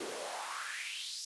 pink noise with high-pass filter sweep, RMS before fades -41 dBFS, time 0-1.25 s, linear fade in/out 5 ms, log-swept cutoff 340 to 5500 Hz, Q 3.8, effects resampled to 24000 Hz

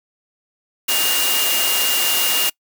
sine tone in noise, 2827 Hz, F7, 20 cents sharp, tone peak -21 dBFS, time 0.88-2.5 s, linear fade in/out 10 ms, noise white, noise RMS -19 dBFS, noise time 0.88-2.5 s, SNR -5 dB, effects noise-tail reverb RT60 0.1 s tail -25 dB re dry + high-pass 300 Hz 12 dB/octave

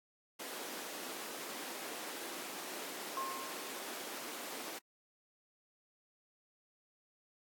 pink high-pass noise, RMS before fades -45 dBFS, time 0.39-4.79 s, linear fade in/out 10 ms, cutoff 270 Hz, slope 24 dB/octave
sine tone with exponential decay, 1068 Hz, C6, 35 cents sharp, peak -35 dBFS, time 3.17-4.05 s, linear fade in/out 2 ms, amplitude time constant 190 ms
effects AAC 64 kbps

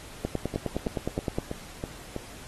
two click trains, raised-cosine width 2 ms, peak -19 / -14 dBFS, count 6 / 12, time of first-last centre 0.54-2.163 / 0.25-1.385 s, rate 3.08 / 9.69 Hz, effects pink hiss -46 dBFS RMS until 2.47 s + AAC 32 kbps

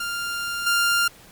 sawtooth tone with level steps, 1396.9 Hz, F6, in tune, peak -22 / -14 dBFS, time 0-1.08 s, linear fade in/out 5 ms, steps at 0.66 s, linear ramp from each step 10 ms, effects pink hiss -48 dBFS RMS until 1.31 s + MP3 96 kbps

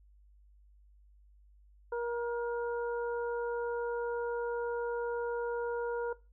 harmonic tone, 474 Hz, A#4, 29 cents sharp, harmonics 1 / 2 / 3, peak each -33 / -39 / -43 dBFS, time 1.92-6.13 s, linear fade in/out 5 ms, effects noise-tail reverb RT60 0.3 s tail -20 dB re dry + added 50 Hz sine -58 dBFS peak until 6.32 s

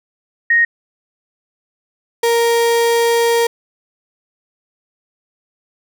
sine / 35% pulse tone pair in turn, 1866 / 466.5 Hz, A#6 / A#4, +1 / +1 cents, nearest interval 2 octaves, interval 2400 cents, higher first, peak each -9 / -10 dBFS, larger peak first, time 0.5-0.65 / 2.23-3.47 s, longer second, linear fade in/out 5 ms, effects none

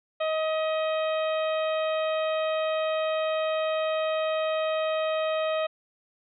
harmonic tone with a mistuned harmonic, 630 Hz, D#5, 21 cents sharp, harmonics 1 / 2 / 3 / 4 / 5 / 6, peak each -25 / -33 / -40 / -38 / -41 / -43 dBFS, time 0.2-5.67 s, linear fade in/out 10 ms, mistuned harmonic 3, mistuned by +20 cents, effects none

